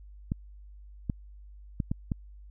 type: clicks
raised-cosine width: 5 ms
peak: -16 dBFS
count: 5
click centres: 0.319 / 1.098 / 1.802 / 1.915 / 2.118 s
effects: added 50 Hz sine -46 dBFS peak until 2.5 s